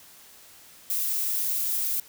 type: noise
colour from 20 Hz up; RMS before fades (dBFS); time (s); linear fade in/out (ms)
violet; -27; 0.9-2; 2
effects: white hiss -51 dBFS RMS until 2.08 s